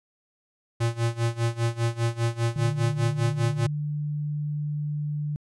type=tone with tremolo; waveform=square; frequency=116.54 Hz; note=A#2; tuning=in tune; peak=-21 dBFS; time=0.8-3.67 s; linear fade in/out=10 ms; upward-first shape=sine; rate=5 Hz; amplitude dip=90%
type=tone; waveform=sine; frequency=148.4 Hz; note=D3; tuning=18 cents sharp; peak=-26 dBFS; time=2.56-5.36 s; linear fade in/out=0 ms
effects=resampled to 24000 Hz